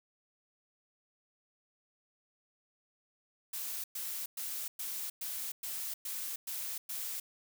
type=noise bursts; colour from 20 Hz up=blue; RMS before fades=-39 dBFS; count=9; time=3.53-7.2 s; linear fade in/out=5 ms; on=310 ms; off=110 ms; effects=none